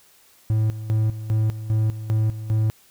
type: tone with tremolo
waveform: triangle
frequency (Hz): 109.2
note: A2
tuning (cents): -13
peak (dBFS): -15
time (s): 0.5-2.7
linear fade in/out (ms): 0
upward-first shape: square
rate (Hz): 2.5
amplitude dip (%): 75
effects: white hiss -55 dBFS RMS until 2.9 s